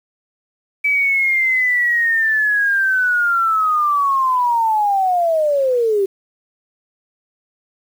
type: linear sweep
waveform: sine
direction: down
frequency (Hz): 2303 to 380.4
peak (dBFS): -13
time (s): 0.84-6.06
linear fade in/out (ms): 10
effects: 7-bit